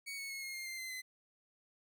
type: tone with pitch steps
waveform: sawtooth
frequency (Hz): 2236 / 2206 / 2177 / 2149 / 2120 / 2092 / 2065 / 2037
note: C#7 / C#7 / C#7 / C7 / C7 / C7 / C7 / C7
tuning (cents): +14 / -9 / -32 / +46 / +22 / -1 / -23 / -47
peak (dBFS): -38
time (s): 0.06-1.02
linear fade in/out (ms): 20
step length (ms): 120
effects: 13-bit

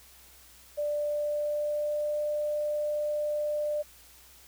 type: tone with pitch glide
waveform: sine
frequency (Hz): 590 to 596.2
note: D5 to D5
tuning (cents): +8 to +26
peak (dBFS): -27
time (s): 0.77-3.83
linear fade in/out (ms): 20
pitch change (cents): +18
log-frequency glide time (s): 0.87-2.19
effects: added 62 Hz sine -61 dBFS peak until 4.47 s + white hiss -55 dBFS RMS until 4.47 s

